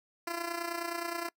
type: tone with amplitude modulation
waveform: 10% pulse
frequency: 340.9 Hz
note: F4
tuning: 42 cents flat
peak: -23 dBFS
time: 0.27-1.29 s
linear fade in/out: 5 ms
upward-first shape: sine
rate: 29.6 Hz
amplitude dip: 65%
effects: noise-tail reverb RT60 0.1 s tail -24 dB re dry